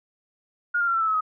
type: tone with pitch steps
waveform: sine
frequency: 1427 / 1398.4 / 1370.5 / 1343 / 1316.1 / 1289.8 / 1264 Hz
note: F6 / F6 / F6 / E6 / E6 / E6 / D#6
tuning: +37 / +2 / -33 / +32 / -3 / -38 / +27 cents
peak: -20 dBFS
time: 0.74-1.209 s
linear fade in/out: 10 ms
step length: 67 ms
effects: none